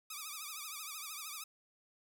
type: tone with vibrato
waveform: 5% pulse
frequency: 1214 Hz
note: D#6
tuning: 43 cents flat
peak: -31 dBFS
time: 0.1-1.44 s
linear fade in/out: 5 ms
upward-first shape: triangle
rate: 13 Hz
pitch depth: 140 cents each way
effects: none